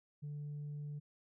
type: tone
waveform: sine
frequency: 146.83 Hz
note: D3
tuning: in tune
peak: -39 dBFS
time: 0.22-1 s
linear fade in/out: 20 ms
effects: tanh soft clip ceiling -39 dBFS